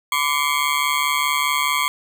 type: ring-modulated tone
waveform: 20% pulse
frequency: 1088 Hz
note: C#6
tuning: 33 cents flat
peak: -10 dBFS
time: 0.12-1.88 s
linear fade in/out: 0 ms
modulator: 72.4 Hz
effects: none